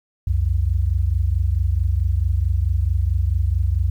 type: tone pair together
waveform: sine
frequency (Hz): 64.44 / 89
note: C2 / F2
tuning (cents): -26 / +33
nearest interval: tritone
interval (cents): 559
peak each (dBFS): -19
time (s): 0.27-3.9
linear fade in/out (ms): 5
effects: 9-bit